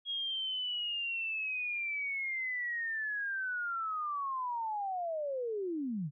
sine linear sweep, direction down, 3297 to 132.5 Hz, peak -33 dBFS, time 0.05-6.11 s, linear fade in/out 50 ms, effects none

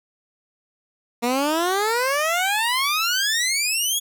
15% pulse exponential sweep, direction up, 233.1 to 3400 Hz, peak -13 dBFS, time 1.22-4 s, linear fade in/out 20 ms, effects none

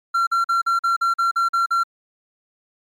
triangle tone bursts, 1366 Hz, F6, 39 cents flat, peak -14 dBFS, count 10, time 0.14-1.836 s, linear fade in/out 10 ms, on 130 ms, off 44 ms, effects MP3 96 kbps

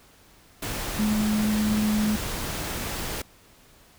sine tone in noise, 212.9 Hz, G#3, 43 cents sharp, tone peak -21 dBFS, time 0.99-2.16 s, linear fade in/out 5 ms, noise pink, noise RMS -31 dBFS, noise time 0.62-3.22 s, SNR +7 dB, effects pink hiss -55 dBFS RMS until 3.98 s

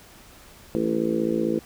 harmonic tone with a mistuned harmonic, 55.6 Hz, A1, 19 cents sharp, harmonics 3 / 4 / 5 / 6 / 7 / 8 / 9, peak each -34 / -27 / -34 / -25 / -31 / -30 / -30 dBFS, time 0.75-1.59 s, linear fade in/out 0 ms, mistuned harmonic 3, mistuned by -39 cents, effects pink hiss -49 dBFS RMS until 1.65 s

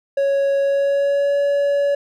triangle tone with pitch glide, 554.4 to 567.4 Hz, C#5 to C#5, 0 to +40 cents, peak -13 dBFS, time 0.17-1.95 s, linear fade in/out 5 ms, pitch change +40 cents, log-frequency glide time 0.6-1.38 s, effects none

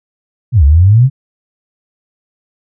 sine exponential two-way sweep, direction down then up, 140.3 to 67.3 to 140.3 Hz, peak -3 dBFS, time 0.52-1.1 s, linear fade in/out 50 ms, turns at 0.64 s, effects none

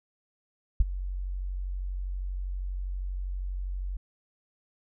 sine tone with ADSR envelope, 46.25 Hz, F#1, in tune, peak -12 dBFS, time 0.8-3.97 s, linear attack 5 ms, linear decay 23 ms, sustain -18 dB, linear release 5 ms, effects tanh soft clip ceiling -10 dBFS

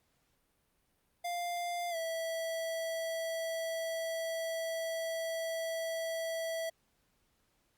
square tone with pitch glide, 698.5 to 655.5 Hz, F5 to E5, 0 to -10 cents, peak -35 dBFS, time 1.24-6.7 s, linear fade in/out 10 ms, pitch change -110 cents, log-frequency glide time 1.9-1.96 s, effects pink hiss -75 dBFS RMS until 7.77 s + Opus 48 kbps

